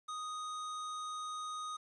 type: tone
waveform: square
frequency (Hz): 1244.5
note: D#6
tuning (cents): 0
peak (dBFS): -40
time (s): 0.08-1.77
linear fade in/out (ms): 10
effects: resampled to 22050 Hz + 11-bit